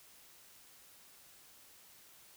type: silence
effects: white hiss -60 dBFS RMS until 2.36 s